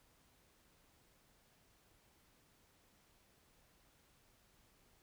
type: silence
effects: pink hiss -71 dBFS RMS until 5.02 s